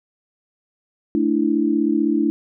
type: chord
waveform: sine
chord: A suspended fourth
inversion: none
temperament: equal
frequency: 220 / 293.7 / 329.6 Hz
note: A3 / D4 / E4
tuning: 0 / 0 / 0 cents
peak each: -22 / -19 / -20 dBFS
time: 1.15-2.3 s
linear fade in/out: 0 ms
effects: none